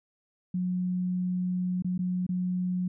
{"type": "tone with dropouts", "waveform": "sine", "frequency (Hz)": 181.4, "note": "F#3", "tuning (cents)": -34, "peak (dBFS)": -26, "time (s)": [0.54, 2.88], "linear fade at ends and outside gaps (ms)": 5, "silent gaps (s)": [[1.823, 1.845], [1.979, 1.99], [2.266, 2.29]], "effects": []}